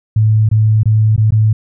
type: tone with dropouts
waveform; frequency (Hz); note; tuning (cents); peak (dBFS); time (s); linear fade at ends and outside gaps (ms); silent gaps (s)
sine; 108.7; A2; -21; -7; 0.16-1.53; 5; 0.49-0.513 / 0.833-0.856 / 1.163-1.178 / 1.307-1.321
effects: none